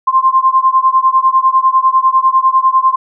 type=beating tone pair; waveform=sine; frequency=1046.5 / 1056.5 Hz; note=C6 / C6; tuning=0 / +16 cents; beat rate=10 Hz; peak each=-10 / -11 dBFS; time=0.07-2.96 s; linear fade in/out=10 ms; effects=none